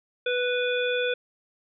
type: harmonic tone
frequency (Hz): 493.9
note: B4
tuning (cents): 0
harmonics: 1 / 3 / 5 / 7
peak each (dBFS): -25 / -30 / -32 / -33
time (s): 0.26-1.14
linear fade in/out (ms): 5
effects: none